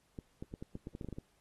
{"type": "clicks", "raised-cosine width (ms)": 3, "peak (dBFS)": -29, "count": 12, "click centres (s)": [0.188, 0.425, 0.539, 0.625, 0.754, 0.871, 0.951, 1.012, 1.046, 1.087, 1.127, 1.185], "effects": ["pink hiss -73 dBFS RMS until 1.4 s", "AAC 32 kbps"]}